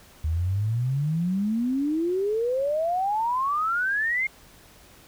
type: exponential sweep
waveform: sine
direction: up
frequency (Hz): 75.9 to 2156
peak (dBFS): -22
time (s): 0.24-4.27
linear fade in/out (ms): 5
effects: pink hiss -52 dBFS RMS until 5.07 s